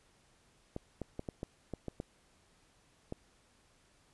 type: clicks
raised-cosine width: 2 ms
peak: -25 dBFS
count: 9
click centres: 0.764 / 1.017 / 1.194 / 1.288 / 1.431 / 1.737 / 1.883 / 2.001 / 3.124 s
effects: pink hiss -68 dBFS RMS until 4.13 s + resampled to 24000 Hz